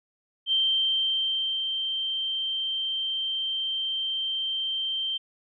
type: tone with ADSR envelope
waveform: sine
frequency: 3136 Hz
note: G7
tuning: in tune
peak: -20 dBFS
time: 0.46-5.18 s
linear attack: 61 ms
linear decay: 1100 ms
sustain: -6 dB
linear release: 14 ms
effects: none